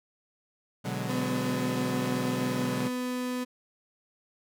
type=chord; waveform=sawtooth; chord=G# half-diminished seventh; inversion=first; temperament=equal; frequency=123.47 / 146.83 / 185 / 207.7 Hz; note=B2 / D3 / F#3 / G#3; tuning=0 / 0 / 0 / 0 cents; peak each=-31 / -33 / -31 / -34 dBFS; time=0.84-2.89 s; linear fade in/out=20 ms
type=tone with pitch glide; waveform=35% pulse; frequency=253.3 to 250.1 Hz; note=B3 to B3; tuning=+44 to +22 cents; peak=-28 dBFS; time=1.08-3.45 s; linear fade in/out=20 ms; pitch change=-22 cents; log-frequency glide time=2.41-2.85 s
effects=none